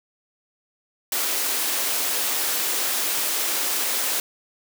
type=high-pass noise; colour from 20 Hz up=white; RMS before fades=-24 dBFS; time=1.12-4.2 s; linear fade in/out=2 ms; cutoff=270 Hz; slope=24 dB/octave; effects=none